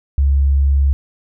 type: tone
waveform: sine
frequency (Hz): 69.3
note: C#2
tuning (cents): 0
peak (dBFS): -10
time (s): 0.18-0.93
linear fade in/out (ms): 0
effects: none